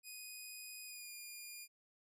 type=tone with pitch glide; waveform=10% pulse; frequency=2489 to 2422 Hz; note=D#7 to D#7; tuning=0 to -47 cents; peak=-40 dBFS; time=0.03-1.68 s; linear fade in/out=50 ms; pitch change=-47 cents; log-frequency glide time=0.84-1.12 s; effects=none